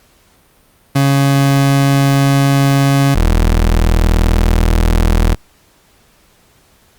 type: tone pair in turn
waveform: 30% pulse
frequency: 138.59 / 40.54 Hz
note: C#3 / E1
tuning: 0 / -28 cents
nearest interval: octave + major sixth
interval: 2128 cents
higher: first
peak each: -6 dBFS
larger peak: neither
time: 0.95-3.15 / 3.15-5.35 s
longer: neither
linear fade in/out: 10 ms
effects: pink hiss -51 dBFS RMS until 6.98 s + Opus 48 kbps